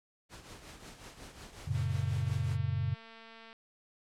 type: noise with tremolo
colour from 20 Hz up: pink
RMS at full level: -47 dBFS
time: 0.29-2.58 s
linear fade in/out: 50 ms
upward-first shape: triangle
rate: 5.5 Hz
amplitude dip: 65%
type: chord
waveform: sine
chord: F# major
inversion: none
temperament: equal with one note detuned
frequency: 92.5 / 114.01 / 138.59 Hz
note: F#2 / A#2 / C#3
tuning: 0 / -38 / 0 cents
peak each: -34 dBFS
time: 1.67-2.95 s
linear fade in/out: 10 ms
type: click train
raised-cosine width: 0.3 ms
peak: -37 dBFS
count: 403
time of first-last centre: 1.75-3.529 s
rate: 226 Hz
effects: low-pass 9000 Hz 12 dB/octave